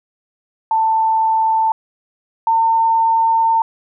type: tone pair in turn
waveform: sine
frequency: 888 / 904.6 Hz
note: A5 / A5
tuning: +16 / +48 cents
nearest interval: unison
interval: 32 cents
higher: second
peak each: -12 / -11 dBFS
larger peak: second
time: 0.71-1.72 / 2.47-3.62 s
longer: second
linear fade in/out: 2 ms
effects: none